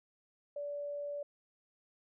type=tone; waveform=sine; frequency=578 Hz; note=D5; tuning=28 cents flat; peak=-37 dBFS; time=0.56-1.23 s; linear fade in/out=5 ms; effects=none